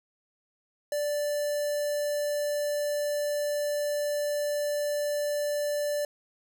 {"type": "tone with notch filter", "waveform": "square", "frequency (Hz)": 586, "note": "D5", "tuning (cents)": -4, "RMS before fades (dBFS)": -29, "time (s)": [0.92, 6.05], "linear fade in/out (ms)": 2, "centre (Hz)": 2500, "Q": 0.87, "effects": []}